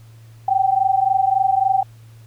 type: tone pair together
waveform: sine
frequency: 760.4 / 784 Hz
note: F#5 / G5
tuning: +47 / 0 cents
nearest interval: minor second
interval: 53 cents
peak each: -17 dBFS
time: 0.48-1.83 s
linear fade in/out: 5 ms
effects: added 113 Hz sine -41 dBFS peak until 2.26 s + pink hiss -55 dBFS RMS until 2.26 s